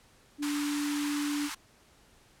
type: tone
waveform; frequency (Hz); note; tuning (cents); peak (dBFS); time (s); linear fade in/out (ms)
sine; 291.7; D4; -12; -29; 0.38-1.5; 50
type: high-pass noise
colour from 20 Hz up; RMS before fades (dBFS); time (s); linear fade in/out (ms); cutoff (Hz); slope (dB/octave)
pink; -38; 0.42-1.55; 10; 890; 48
effects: pink hiss -61 dBFS RMS until 2.4 s + low-pass 11000 Hz 12 dB/octave